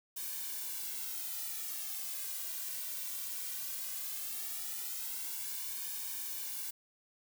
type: noise with flanger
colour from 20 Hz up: blue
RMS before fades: -40 dBFS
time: 0.16-6.71 s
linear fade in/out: 10 ms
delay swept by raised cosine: 1.5 to 2.37 ms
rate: 0.17 Hz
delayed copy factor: -0.9
effects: none